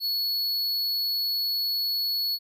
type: tone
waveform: square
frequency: 4390 Hz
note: C#8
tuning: 18 cents flat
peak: -25 dBFS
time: 0-2.39 s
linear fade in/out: 50 ms
effects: none